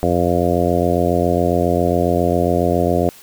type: harmonic tone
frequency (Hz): 87.31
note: F2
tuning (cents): 0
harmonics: 1 / 2 / 3 / 4 / 5 / 6 / 7 / 8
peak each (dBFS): -22 / -22 / -22 / -22 / -22 / -22 / -22 / -22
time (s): 0.03-3.09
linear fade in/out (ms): 0
effects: white hiss -43 dBFS RMS until 3.22 s